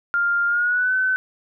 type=tone with pitch glide; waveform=sine; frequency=1400 to 1517.9 Hz; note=F6 to F#6; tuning=+4 to +44 cents; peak=-17 dBFS; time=0.14-1.16 s; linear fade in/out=0 ms; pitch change=+140 cents; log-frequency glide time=0.47-0.94 s; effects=none